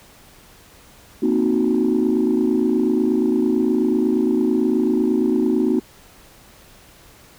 sine chord, C half-diminished seventh, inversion third, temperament equal, 233.1 / 261.6 / 311.1 / 370 Hz, Bb3 / C4 / Eb4 / Gb4, 0 / 0 / 0 / 0 cents, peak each -20 dBFS, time 1.22-5.8 s, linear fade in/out 10 ms, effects tanh soft clip ceiling -9 dBFS + pink hiss -48 dBFS RMS until 7.38 s

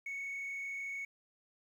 sine tone with frequency modulation, 2217 Hz, C#7, in tune, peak -36 dBFS, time 0.06-1.05 s, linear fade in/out 5 ms, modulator 33.4 Hz, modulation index 0.63, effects tanh soft clip ceiling -36 dBFS + 11-bit

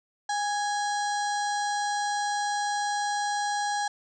harmonic tone with a mistuned harmonic, 820 Hz, G#5, 22 cents flat, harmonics 1 / 2 / 4 / 5 / 6 / 7 / 8 / 9 / 10, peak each -27 / -33 / -43 / -39 / -47 / -39 / -47 / -45 / -47 dBFS, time 0.29-3.88 s, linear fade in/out 5 ms, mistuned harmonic 2, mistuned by +27 cents, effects none

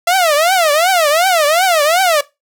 sawtooth tone with vibrato, 667 Hz, E5, 20 cents sharp, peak -6 dBFS, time 0.07-2.21 s, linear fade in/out 5 ms, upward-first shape triangle, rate 2.7 Hz, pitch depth 280 cents each way, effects noise-tail reverb RT60 0.2 s tail -18 dB re dry

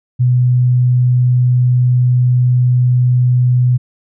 sine tone, 124.6 Hz, B2, 16 cents sharp, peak -8 dBFS, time 0.19-3.78 s, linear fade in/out 20 ms, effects none

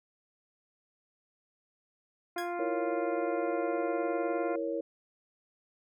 harmonic tone, 349.2 Hz, F4, in tune, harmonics 1 / 2 / 3 / 4 / 5 / 6 / 7, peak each -36 / -36 / -43 / -43 / -55 / -49 / -53 dBFS, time 2.36-4.56 s, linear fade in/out 5 ms
sawtooth tone with exponential decay, 1661.2 Hz, G#6, in tune, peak -31 dBFS, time 2.38-2.54 s, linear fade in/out 1 ms, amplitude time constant 34 ms
sine chord, A# diminished, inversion second, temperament equal, 329.6 / 466.2 / 554.4 Hz, E4 / A#4 / C#5, 0 / 0 / 0 cents, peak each -35 dBFS, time 2.59-4.81 s, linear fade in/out 5 ms
effects none

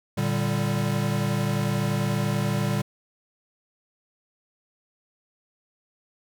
square chord, G minor, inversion first, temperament equal with one note detuned, 115.34 / 146.83 / 196 Hz, Bb2 / D3 / G3, -18 / 0 / 0 cents, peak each -28 dBFS, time 0.17-2.82 s, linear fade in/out 10 ms, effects none

